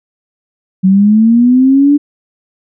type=linear sweep; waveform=sine; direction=up; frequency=185 to 293.7 Hz; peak=-4 dBFS; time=0.83-1.98 s; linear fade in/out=20 ms; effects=none